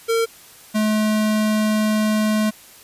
square tone pair in turn, 456.4 / 214.5 Hz, A#4 / A3, -37 / -44 cents, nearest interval octave + minor second, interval 1307 cents, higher first, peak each -17 dBFS, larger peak neither, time 0.08-0.26 / 0.74-2.51 s, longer second, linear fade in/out 20 ms, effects white hiss -45 dBFS RMS until 2.83 s + resampled to 32000 Hz

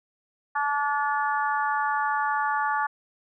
harmonic tone, 288.3 Hz, D4, 32 cents flat, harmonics 3 / 4 / 5 / 6, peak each -26 / -28 / -30 / -32 dBFS, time 0.55-2.87 s, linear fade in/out 10 ms, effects none

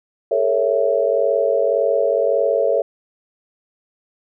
sine chord, A# half-diminished seventh, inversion third, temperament equal with one note detuned, 415.3 / 457.1 / 554.4 / 659.3 Hz, G#4 / A#4 / C#5 / E5, 0 / -34 / 0 / 0 cents, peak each -23 / -20 / -18 / -21 dBFS, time 0.31-2.82 s, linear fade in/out 5 ms, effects none

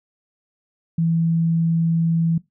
sine tone, 165.3 Hz, E3, 5 cents sharp, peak -16 dBFS, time 0.98-2.38 s, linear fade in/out 5 ms, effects noise-tail reverb RT60 0.2 s tail -21 dB re dry

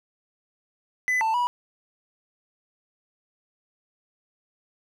triangle tone with pitch steps, 2005 / 888 / 974 Hz, B6 / A5 / B5, +26 / +16 / -24 cents, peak -19 dBFS, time 1.08-1.47 s, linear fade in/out 0 ms, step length 130 ms, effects none

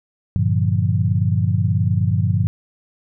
sine chord, G minor seventh, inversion none, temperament equal, 98 / 116.54 / 146.83 / 174.61 Hz, G2 / Bb2 / D3 / F3, 0 / 0 / 0 / 0 cents, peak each -18 / -20 / -23 / -23 dBFS, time 0.36-2.47 s, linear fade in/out 0 ms, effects none

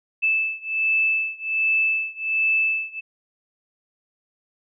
sine beating tone pair, 2628 / 2629.3 Hz, E7 / E7, -6 / -5 cents, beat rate 1.3 Hz, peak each -22 / -23 dBFS, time 0.22-3.01 s, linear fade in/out 20 ms, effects none

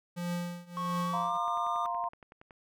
square tone with tremolo, 174.7 Hz, F3, 1 cent sharp, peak -31 dBFS, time 0.16-1.38 s, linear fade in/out 20 ms, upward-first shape triangle, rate 1.5 Hz, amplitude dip 95%
triangle tone with pitch glide, 1100 to 1206.5 Hz, C#6 to D6, -14 to +46 cents, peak -31 dBFS, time 0.77-1.86 s, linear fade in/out 0 ms, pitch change +160 cents, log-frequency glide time 1.02-1.35 s
sine chord, F suspended fourth, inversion none, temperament equal, 698.5 / 932.3 / 1046.5 Hz, F5 / Bb5 / C6, 0 / 0 / 0 cents, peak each -35 dBFS, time 1.13-2.09 s, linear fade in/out 10 ms
click train, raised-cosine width 0.5 ms, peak -36 dBFS, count 12, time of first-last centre 1.48-2.508 s, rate 10.7 Hz
effects none

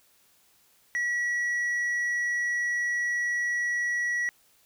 triangle tone with tanh clipping, 1931 Hz, B6, 39 cents flat, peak -26 dBFS, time 0.95-4.29 s, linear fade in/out 0 ms, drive 8 dB, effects white hiss -63 dBFS RMS until 4.65 s

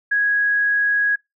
sine tone, 1659 Hz, G#6, 2 cents flat, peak -15 dBFS, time 0.11-1.16 s, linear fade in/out 10 ms, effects noise-tail reverb RT60 0.2 s tail -25 dB re dry

